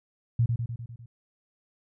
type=tone with echo; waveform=sine; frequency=117.6 Hz; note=A#2; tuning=16 cents sharp; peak=-19 dBFS; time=0.39-0.46 s; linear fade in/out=5 ms; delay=100 ms; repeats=6; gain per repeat=-4 dB; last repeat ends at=1.06 s; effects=none